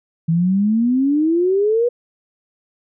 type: exponential sweep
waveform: sine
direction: up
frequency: 160.4 to 491.5 Hz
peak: -13 dBFS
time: 0.28-1.89 s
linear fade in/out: 10 ms
effects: none